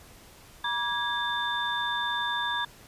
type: tone cluster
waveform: sine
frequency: 961 / 1161 / 1652 / 3566 Hz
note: B5 / D6 / G#6 / A7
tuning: -48 / -20 / -10 / +22 cents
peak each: -31 / -37 / -31 / -32 dBFS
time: 0.64-2.65 s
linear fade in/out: 5 ms
effects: pink hiss -52 dBFS RMS until 2.87 s + resampled to 32000 Hz